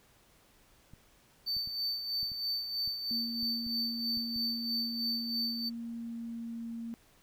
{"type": "clicks", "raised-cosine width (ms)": 5, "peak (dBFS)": -38, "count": 10, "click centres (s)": [0.936, 1.567, 1.674, 2.23, 2.318, 2.876, 3.43, 3.666, 4.173, 4.362]}
{"type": "tone with tremolo", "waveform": "triangle", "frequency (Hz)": 4557, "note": "C#8", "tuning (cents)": 47, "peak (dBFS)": -29, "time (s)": [1.46, 5.7], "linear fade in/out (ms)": 20, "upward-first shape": "sine", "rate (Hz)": 3.1, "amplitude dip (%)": 55}
{"type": "tone with pitch glide", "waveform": "sine", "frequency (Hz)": [233.1, 230.7], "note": ["A#3", "A#3"], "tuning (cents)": [0, -18], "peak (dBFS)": -37, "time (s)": [3.11, 6.94], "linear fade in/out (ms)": 0, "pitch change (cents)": -18, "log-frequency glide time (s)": [5.52, 6.72]}
{"effects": ["pink hiss -64 dBFS RMS until 7.22 s"]}